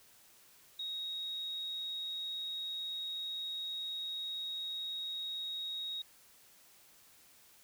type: tone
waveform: sine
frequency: 3771 Hz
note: A#7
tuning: 19 cents sharp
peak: -37 dBFS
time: 0.79-6.02 s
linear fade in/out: 5 ms
effects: white hiss -62 dBFS RMS until 7.63 s